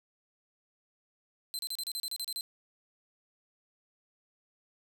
sawtooth tone bursts, 4088 Hz, C8, 41 cents flat, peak -31 dBFS, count 11, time 1.54-2.409 s, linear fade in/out 0 ms, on 49 ms, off 33 ms, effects none

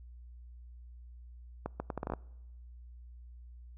accelerating click train, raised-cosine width 1 ms, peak -21 dBFS, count 9, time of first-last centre 1.66-2.137 s, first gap 140 ms, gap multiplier 0.73, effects noise-tail reverb RT60 1.0 s tail -25 dB re dry + added 60 Hz sine -48 dBFS peak until 3.77 s

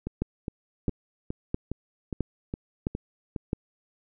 two click trains, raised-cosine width 3 ms, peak -13 / -18 dBFS, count 6 / 9, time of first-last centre 0.22-3.531 / 0.07-3.362 s, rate 1.51 / 2.43 Hz, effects none

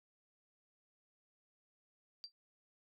sine tone with exponential decay, 4700 Hz, D8, 1 cent sharp, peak -40 dBFS, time 2.24-2.32 s, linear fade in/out 0 ms, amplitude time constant 16 ms, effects none

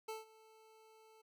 25% pulse tone with ADSR envelope, 440 Hz, A4, in tune, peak -37 dBFS, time 0.08-1.22 s, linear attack 9 ms, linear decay 160 ms, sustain -21 dB, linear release 12 ms, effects none

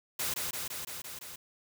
white noise with echo, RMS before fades -33 dBFS, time 0.19-0.34 s, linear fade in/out 5 ms, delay 170 ms, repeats 6, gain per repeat -2 dB, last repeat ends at 1.36 s, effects none

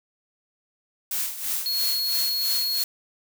blue noise with tremolo, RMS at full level -26 dBFS, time 1.11-2.84 s, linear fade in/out 2 ms, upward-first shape sine, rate 3 Hz, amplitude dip 70%
square tone, 4322 Hz, C#8, 45 cents flat, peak -24 dBFS, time 1.66-2.83 s, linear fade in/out 0 ms
effects none

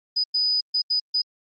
sine tone bursts at uneven times, 4978 Hz, D#8, in tune, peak -19 dBFS, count 5, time 0.16-0.24 / 0.34-0.61 / 0.74-0.82 / 0.9-1 / 1.14-1.22 s, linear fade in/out 10 ms, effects Opus 32 kbps

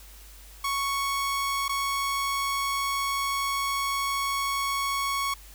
sawtooth tone with dropouts, 1108.7 Hz, C#6, in tune, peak -22 dBFS, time 0.64-5.34 s, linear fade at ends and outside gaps 5 ms, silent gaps 1.682-1.692 s, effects added 50 Hz sine -47 dBFS peak until 5.54 s + white hiss -51 dBFS RMS until 5.54 s

